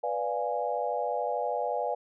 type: chord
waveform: sine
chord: B diminished seventh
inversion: none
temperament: equal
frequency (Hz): 493.9 / 587.3 / 698.5 / 830.6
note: B4 / D5 / F5 / Ab5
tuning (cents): 0 / 0 / 0 / 0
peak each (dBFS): -33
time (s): 0.03-1.95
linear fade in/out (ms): 10
effects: none